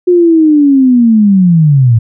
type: linear sweep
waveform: sine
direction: down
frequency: 362 to 108.9 Hz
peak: -3 dBFS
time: 0.07-1.99 s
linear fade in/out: 10 ms
effects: none